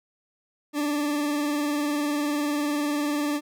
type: tone with vibrato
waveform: 40% pulse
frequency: 293.7 Hz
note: D4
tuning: in tune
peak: -23 dBFS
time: 0.73-3.41 s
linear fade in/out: 50 ms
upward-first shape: sine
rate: 20 Hz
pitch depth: 45 cents each way
effects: none